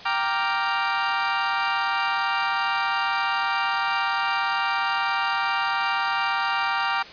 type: chord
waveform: 30% pulse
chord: G minor seventh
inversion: none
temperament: equal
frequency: 784 / 932.3 / 1174.7 / 1396.9 Hz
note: G5 / Bb5 / D6 / F6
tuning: 0 / 0 / 0 / 0 cents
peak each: -25 dBFS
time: 0.05-7.03 s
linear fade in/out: 10 ms
effects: white hiss -41 dBFS RMS until 7.12 s + resampled to 11025 Hz